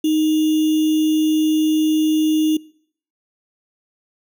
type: tone with sample-and-hold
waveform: sine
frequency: 311.1 Hz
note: D#4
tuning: in tune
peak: -14 dBFS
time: 0.04-2.57 s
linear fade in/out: 5 ms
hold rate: 3150 Hz
effects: noise-tail reverb RT60 0.6 s tail -23 dB re dry